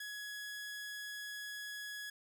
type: tone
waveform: sawtooth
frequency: 1679 Hz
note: G#6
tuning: 18 cents sharp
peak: -39 dBFS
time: 0-2.1 s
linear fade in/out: 5 ms
effects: none